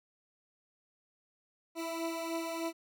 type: beating tone pair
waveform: 20% pulse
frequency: 329.6 / 332.9 Hz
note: E4 / E4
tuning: 0 / +17 cents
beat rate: 3.3 Hz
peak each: -31 / -36 dBFS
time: 1.75-2.73 s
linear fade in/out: 50 ms
effects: none